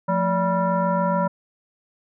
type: tone with frequency modulation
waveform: sine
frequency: 575 Hz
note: D5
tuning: 37 cents flat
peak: -18 dBFS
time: 0.08-1.28 s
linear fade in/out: 10 ms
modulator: 399 Hz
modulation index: 1.5
effects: none